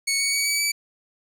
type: tone with pitch steps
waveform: 15% pulse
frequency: 2217 / 2238 / 2258 / 2279 / 2300 Hz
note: C#7 / C#7 / C#7 / C#7 / D7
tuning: 0 / +16 / +31 / +47 / -37 cents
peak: -14 dBFS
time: 0.07-0.72 s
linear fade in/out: 10 ms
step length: 130 ms
effects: none